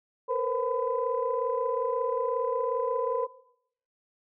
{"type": "tone cluster", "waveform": "sine", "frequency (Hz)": [460.7, 486.1, 523, 1006], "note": ["A#4", "B4", "C5", "B5"], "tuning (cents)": [-20, -28, -1, 32], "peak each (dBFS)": -31, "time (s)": [0.28, 3.27], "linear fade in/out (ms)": 20, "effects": ["noise-tail reverb RT60 0.7 s tail -18 dB re dry", "tanh soft clip ceiling -15 dBFS"]}